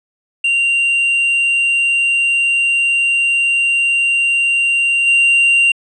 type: tone with level steps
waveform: triangle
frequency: 2769 Hz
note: F7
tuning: 15 cents flat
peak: -10 / -7 dBFS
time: 0.44-5.72 s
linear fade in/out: 5 ms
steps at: 5.06 s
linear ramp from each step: 20 ms
effects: resampled to 22050 Hz